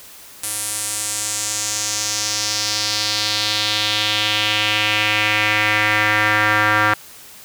square tone with band-pass filter sweep, 106 Hz, G#2, 36 cents sharp, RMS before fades -19 dBFS, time 0.43-6.94 s, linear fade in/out 5 ms, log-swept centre 10000 to 1500 Hz, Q 2.5, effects white hiss -41 dBFS RMS until 7.44 s

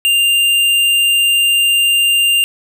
sine tone with hard clipping, 2794 Hz, F7, in tune, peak -11 dBFS, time 0.05-2.44 s, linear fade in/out 0 ms, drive 12 dB, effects none

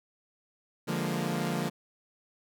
sawtooth chord, Bb dominant seventh, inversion first, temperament equal, 146.83 / 174.61 / 207.7 / 233.1 Hz, D3 / F3 / Ab3 / Bb3, 0 / 0 / 0 / 0 cents, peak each -31 / -29 / -33 / -31 dBFS, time 0.87-1.7 s, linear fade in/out 20 ms, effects none

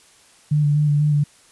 sine tone with vibrato, 147.9 Hz, D3, 13 cents sharp, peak -14 dBFS, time 0.51-1.24 s, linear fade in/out 10 ms, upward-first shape square, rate 4.1 Hz, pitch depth 20 cents each way, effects white hiss -52 dBFS RMS until 1.51 s + resampled to 24000 Hz

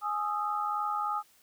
sine tone cluster, 836 / 1240 / 1323 Hz, G#5 / D#6 / E6, +11 / -6 / +6 cents, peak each -33 / -31 / -38 dBFS, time 0.01-1.23 s, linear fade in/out 50 ms, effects white hiss -63 dBFS RMS until 1.42 s

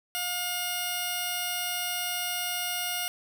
10% pulse tone pair together, 712.5 / 2850 Hz, F5 / F7, +34 / +34 cents, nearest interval 2 octaves, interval 2400 cents, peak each -24 dBFS, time 0.15-3.08 s, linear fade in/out 0 ms, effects none

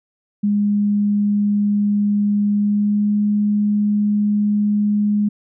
sine tone with pitch glide, 205.5 to 207.6 Hz, G#3 to G#3, -18 to 0 cents, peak -14 dBFS, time 0.43-5.29 s, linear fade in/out 10 ms, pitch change +18 cents, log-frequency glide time 2.5-3.15 s, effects none

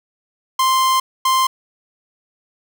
45% pulse tone bursts at uneven times, 1046.5 Hz, C6, in tune, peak -13 dBFS, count 2, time 0.59-1 / 1.25-1.47 s, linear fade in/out 5 ms, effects none

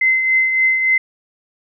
sine tone with tremolo, 2060 Hz, C7, 28 cents flat, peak -10 dBFS, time 0.01-0.98 s, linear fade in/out 5 ms, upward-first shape triangle, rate 3.5 Hz, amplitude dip 50%, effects none

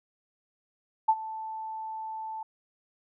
sine tone with ADSR envelope, 880 Hz, A5, in tune, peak -16 dBFS, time 1.08-2.43 s, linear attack 11 ms, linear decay 53 ms, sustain -18 dB, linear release 4 ms, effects none

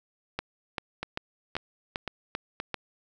two click trains, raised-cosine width 0.3 ms, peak -14 / -16 dBFS, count 7 / 4, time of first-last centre 0.39-2.743 / 1.03-2.601 s, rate 2.55 / 1.91 Hz, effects none

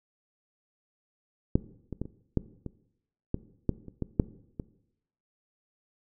clicks, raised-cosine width 3 ms, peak -8 / -22 / -19 / -28 / -11 / -23 / -14 / -11 / -29 / -17 / -8 / -21 dBFS, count 12, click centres 1.555 / 1.927 / 2.016 / 2.055 / 2.373 / 2.663 / 3.344 / 3.693 / 3.883 / 4.023 / 4.198 / 4.598 s, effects noise-tail reverb RT60 0.8 s tail -18 dB re dry

